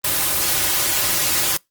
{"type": "noise with comb filter", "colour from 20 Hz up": "white", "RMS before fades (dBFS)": -19, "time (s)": [0.04, 1.57], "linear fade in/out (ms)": 5, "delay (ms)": 4.4, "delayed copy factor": -0.75, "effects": ["noise-tail reverb RT60 0.2 s tail -26 dB re dry", "Opus 24 kbps"]}